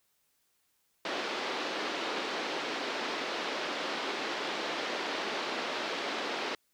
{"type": "band-pass noise", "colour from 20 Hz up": "pink", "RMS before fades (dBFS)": -35, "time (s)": [1.05, 6.55], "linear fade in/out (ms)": 2, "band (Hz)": [290, 4600], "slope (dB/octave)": 24, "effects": ["white hiss -74 dBFS RMS until 6.73 s"]}